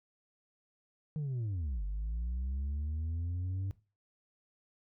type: linear two-way sweep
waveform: sine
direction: down then up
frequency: 156.8 to 47.77 to 98 Hz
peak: -30 dBFS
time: 1.16-3.71 s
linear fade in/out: 0 ms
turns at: 1.83 s
effects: noise-tail reverb RT60 0.3 s tail -18 dB re dry + tanh soft clip ceiling -32 dBFS